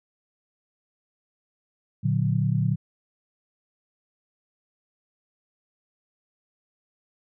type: chord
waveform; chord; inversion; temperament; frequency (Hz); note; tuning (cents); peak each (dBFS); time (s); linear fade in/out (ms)
sine; Bb augmented; none; equal with one note detuned; 116.54 / 146.83 / 183.19; Bb2 / D3 / F#3; 0 / 0 / -17; -24 / -24 / -27; 2.03-2.76; 20
effects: none